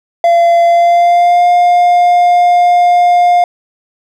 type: tone with pitch glide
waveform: triangle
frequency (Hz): 684 to 706.9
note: F5 to F5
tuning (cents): -36 to +21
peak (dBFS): -3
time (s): 0.24-3.44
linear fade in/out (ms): 2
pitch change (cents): +57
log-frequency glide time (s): 0.64-1.46
effects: none